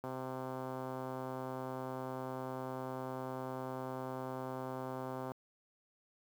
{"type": "click train", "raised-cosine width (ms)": 1, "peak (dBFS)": -28, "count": 687, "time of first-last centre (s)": [0.04, 5.317], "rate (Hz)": 130, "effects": ["high-pass 80 Hz 12 dB/octave", "9-bit"]}